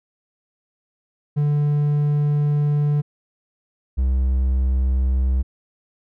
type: tone pair in turn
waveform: triangle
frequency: 146.83 / 64.8 Hz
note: D3 / C2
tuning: 0 / -16 cents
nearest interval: octave + major second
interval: 1416 cents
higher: first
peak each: -14 dBFS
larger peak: neither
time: 1.36-3.02 / 3.97-5.43 s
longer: first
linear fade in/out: 20 ms
effects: none